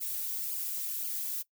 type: noise with flanger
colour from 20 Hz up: violet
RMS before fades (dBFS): -35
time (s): 0-1.43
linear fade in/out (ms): 20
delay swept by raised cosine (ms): 0.51 to 6.11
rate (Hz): 1.9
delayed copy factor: -0.95
effects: noise-tail reverb RT60 0.1 s tail -19 dB re dry